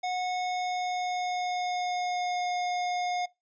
square tone with pitch glide, 730 to 717.5 Hz, F#5 to F5, -24 to +47 cents, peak -29 dBFS, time 0.03-3.26 s, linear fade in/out 10 ms, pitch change -29 cents, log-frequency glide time 0.23-2.52 s, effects noise-tail reverb RT60 0.2 s tail -21 dB re dry + resampled to 16000 Hz

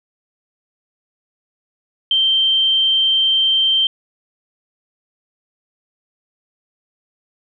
sine tone, 3135 Hz, G7, 1 cent flat, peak -12 dBFS, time 2.11-3.87 s, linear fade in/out 2 ms, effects none

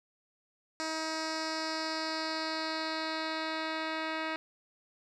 10% pulse tone with low-pass filter sweep, 317.9 Hz, D#4, 37 cents sharp, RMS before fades -35 dBFS, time 0.8-4.36 s, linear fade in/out 0 ms, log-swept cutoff 6200 to 3200 Hz, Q 3.1, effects none

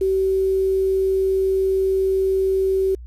sine tone with quantisation, 382.8 Hz, G4, 41 cents flat, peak -16 dBFS, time 0.01-2.95 s, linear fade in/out 5 ms, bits 7, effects added 60 Hz sine -34 dBFS peak until 3.06 s + resampled to 32000 Hz

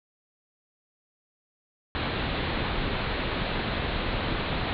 pink low-pass noise, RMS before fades -29 dBFS, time 1.95-4.73 s, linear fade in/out 0 ms, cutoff 4200 Hz, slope 96 dB/octave, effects none

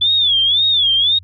sine tone with vibrato, 3441 Hz, A7, 39 cents flat, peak -11 dBFS, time 0.01-1.19 s, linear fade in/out 10 ms, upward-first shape sine, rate 1.9 Hz, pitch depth 150 cents each way, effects added 90 Hz sine -38 dBFS peak until 1.23 s

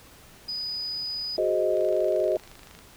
sine tone, 4968 Hz, D#8, 3 cents flat, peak -29 dBFS, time 0.48-1.37 s, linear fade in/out 10 ms
sine chord, Ab dominant seventh, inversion third, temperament equal, 370 / 415.3 / 523.3 / 622.3 Hz, Gb4 / Ab4 / C5 / Eb5, 0 / 0 / 0 / 0 cents, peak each -27 / -29 / -29 / -24 dBFS, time 1.38-2.37 s, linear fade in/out 2 ms
click train, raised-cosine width 0.2 ms, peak -30 dBFS, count 27, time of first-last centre 1.77-2.79 s, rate 25.5 Hz
effects pink hiss -51 dBFS RMS until 2.96 s

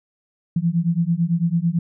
sine beating tone pair, 164.81 / 173.81 Hz, E3 / F3, 0 / -8 cents, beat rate 9 Hz, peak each -20 dBFS, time 0.56-1.79 s, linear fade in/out 5 ms, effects none

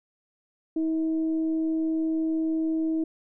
sine tone with frequency modulation, 320 Hz, D#4, 49 cents sharp, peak -23 dBFS, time 0.76-3.04 s, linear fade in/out 5 ms, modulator 323 Hz, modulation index 0.23, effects none

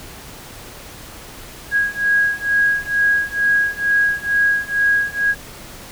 sine beating tone pair, 1646 / 1648.2 Hz, G#6 / G#6, -16 / -14 cents, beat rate 2.2 Hz, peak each -18 / -17 dBFS, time 1.71-5.35 s, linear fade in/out 50 ms, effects pink hiss -37 dBFS RMS until 5.91 s

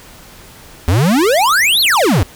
square exponential two-way sweep, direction up then down, 79 to 4435 to 79 Hz, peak -10 dBFS, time 0.88-2.23 s, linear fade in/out 0 ms, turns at 1.81 s, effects pink hiss -39 dBFS RMS until 2.35 s

